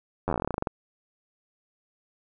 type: slowing click train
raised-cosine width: 1 ms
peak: -13 dBFS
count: 17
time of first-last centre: 0.28-0.672 s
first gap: 10 ms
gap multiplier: 1.11
effects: none